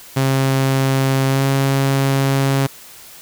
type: tone with pitch glide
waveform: sawtooth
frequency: 134.3 to 136.41 Hz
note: C3 to C#3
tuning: +46 to -27 cents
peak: -10 dBFS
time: 0.16-2.67 s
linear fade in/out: 10 ms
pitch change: +27 cents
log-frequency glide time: 1.29-1.43 s
effects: white hiss -40 dBFS RMS until 3.21 s